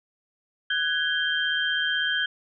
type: tone cluster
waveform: sine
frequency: 1502 / 1658 / 3160 Hz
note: F#6 / G#6 / G7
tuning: +26 / -3 / +13 cents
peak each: -27 dBFS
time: 0.7-2.26 s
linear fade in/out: 5 ms
effects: none